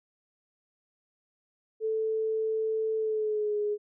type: tone with pitch glide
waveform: sine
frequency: 440 to 417 Hz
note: A4 to G#4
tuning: 0 to +7 cents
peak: -26 dBFS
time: 1.8-3.78 s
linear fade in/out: 50 ms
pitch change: -93 cents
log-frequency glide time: 2.97-3.57 s
effects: none